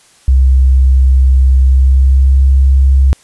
sine tone with pitch glide, 65.41 to 67.05 Hz, C2 to C2, 0 to +43 cents, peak -4 dBFS, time 0.28-3.13 s, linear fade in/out 0 ms, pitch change +43 cents, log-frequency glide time 1.64-2.4 s, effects white hiss -46 dBFS RMS until 3.23 s + resampled to 24000 Hz

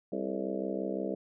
harmonic tone with a mistuned harmonic, 65.8 Hz, C2, 10 cents sharp, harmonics 3 / 4 / 5 / 6 / 7 / 8 / 9 / 10, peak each -38 / -40 / -38 / -39 / -41 / -40 / -40 / -44 dBFS, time 0.12-1.15 s, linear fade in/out 5 ms, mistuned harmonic 6, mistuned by +84 cents, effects none

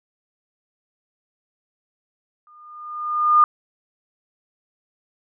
sine tone with exponential growth, 1215 Hz, D#6, 42 cents flat, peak -8 dBFS, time 2.47-3.44 s, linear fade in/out 1 ms, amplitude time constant 210 ms, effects none

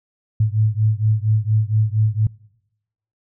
sine beating tone pair, 106.5 / 110.8 Hz, G#2 / A2, +44 / +13 cents, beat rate 4.3 Hz, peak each -17 / -18 dBFS, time 0.4-2.27 s, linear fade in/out 5 ms, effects noise-tail reverb RT60 0.9 s tail -25 dB re dry

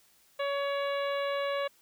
harmonic tone with a mistuned harmonic, 562 Hz, C#5, 24 cents sharp, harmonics 1 / 2 / 3 / 4 / 5 / 6 / 7, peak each -30 / -36 / -40 / -42 / -44 / -46 / -47 dBFS, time 0.39-1.68 s, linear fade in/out 10 ms, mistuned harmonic 6, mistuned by +16 cents, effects white hiss -64 dBFS RMS until 1.81 s

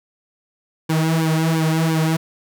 sawtooth tone with flanger, 160.6 Hz, E3, 45 cents flat, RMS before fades -18 dBFS, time 0.89-2.17 s, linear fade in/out 10 ms, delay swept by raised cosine 1.5 to 4.6 ms, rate 2.9 Hz, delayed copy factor -0.9, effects none

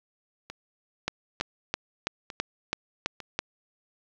two click trains, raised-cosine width 0.2 ms, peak -21 / -9 dBFS, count 4 / 8, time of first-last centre 0.5-3.203 / 1.08-3.39 s, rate 1.11 / 3.03 Hz, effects low-pass 6000 Hz 12 dB/octave + 8-bit

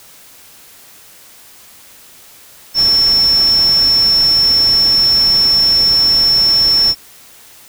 sine tone in noise, 5400 Hz, E8, 41 cents sharp, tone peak -8 dBFS, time 2.74-6.95 s, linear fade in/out 50 ms, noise pink, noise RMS -26 dBFS, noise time 2.74-6.95 s, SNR +15 dB, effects white hiss -41 dBFS RMS until 7.68 s

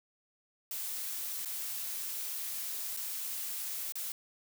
blue noise with dropouts, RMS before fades -38 dBFS, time 0.71-4.12 s, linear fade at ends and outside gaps 1 ms, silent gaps 1.449-1.457 / 2.966-2.971 / 3.922-3.955 s, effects none

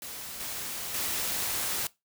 white noise with level steps, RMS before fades -40 / -36 / -31 dBFS, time 0.02-1.87 s, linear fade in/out 2 ms, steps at 0.4 / 0.94 s, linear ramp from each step 5 ms, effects noise-tail reverb RT60 0.2 s tail -20 dB re dry

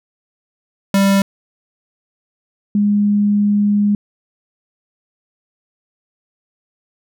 square / sine tone pair in turn, 196.7 / 205.6 Hz, G3 / G#3, +6 / -17 cents, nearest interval minor second, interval 77 cents, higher second, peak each -11 dBFS, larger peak neither, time 0.94-1.22 / 2.75-3.95 s, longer second, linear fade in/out 2 ms, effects none

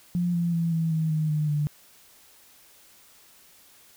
sine tone with pitch steps, 175.5 / 171.29 / 167.19 / 163.18 / 159.27 / 155.45 / 151.73 / 148.09 Hz, F3 / F3 / E3 / E3 / D#3 / D#3 / D#3 / D3, +9 / -33 / +25 / -17 / +41 / -1 / -43 / +15 cents, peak -22 dBFS, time 0.15-1.67 s, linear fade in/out 0 ms, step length 190 ms, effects white hiss -55 dBFS RMS until 3.96 s

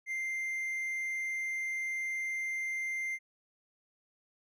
triangle tone, 2093 Hz, C7, in tune, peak -31 dBFS, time 0.06-3.19 s, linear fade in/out 50 ms, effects none

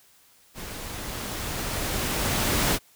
pink noise with level ramp, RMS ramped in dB -38 to -22 dBFS, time 0.54-2.79 s, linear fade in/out 50 ms, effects white hiss -58 dBFS RMS until 2.95 s

